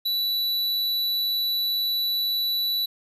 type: tone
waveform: square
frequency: 3951 Hz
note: B7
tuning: in tune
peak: -23 dBFS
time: 0.05-2.86 s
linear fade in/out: 10 ms
effects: resampled to 32000 Hz + 10-bit